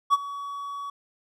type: tone with ADSR envelope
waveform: triangle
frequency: 1130 Hz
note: C#6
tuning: 33 cents sharp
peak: -12 dBFS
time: 0.1-0.9 s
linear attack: 34 ms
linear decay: 31 ms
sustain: -18 dB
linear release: 4 ms
effects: none